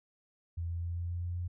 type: tone with pitch steps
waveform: sine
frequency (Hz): 84.6 / 85.19 / 85.78 / 86.38 / 86.98 / 87.58 / 88.19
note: E2 / F2 / F2 / F2 / F2 / F2 / F2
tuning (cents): +45 / -42 / -31 / -18 / -6 / +5 / +17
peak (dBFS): -33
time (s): 0.57-1.48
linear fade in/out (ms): 10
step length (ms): 130
effects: none